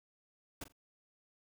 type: noise with echo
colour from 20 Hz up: pink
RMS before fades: -43 dBFS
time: 0.61-0.64 s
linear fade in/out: 5 ms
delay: 42 ms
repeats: 2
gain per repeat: -13 dB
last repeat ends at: 0.724 s
effects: none